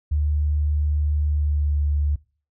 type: tone with pitch glide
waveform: sine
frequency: 74.4 to 73.12 Hz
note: D2 to D2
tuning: +23 to -7 cents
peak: -18 dBFS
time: 0.11-2.16 s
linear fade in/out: 10 ms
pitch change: -30 cents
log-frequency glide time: 1.28-1.78 s
effects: noise-tail reverb RT60 0.4 s tail -23 dB re dry